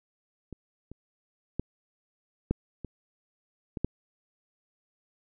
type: clicks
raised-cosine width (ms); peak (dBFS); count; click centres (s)
3; -27 / -30 / -16 / -12 / -24 / -21 / -13; 7; 0.527 / 0.916 / 1.596 / 2.51 / 2.847 / 3.772 / 3.846
effects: none